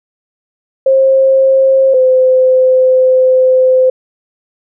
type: tone pair in turn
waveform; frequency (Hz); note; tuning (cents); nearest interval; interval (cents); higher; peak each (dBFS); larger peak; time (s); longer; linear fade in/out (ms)
sine; 533 / 515.1; C5 / C5; +32 / -27; minor second; 59; first; -5; neither; 0.86-1.94 / 1.94-3.9; second; 5
effects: none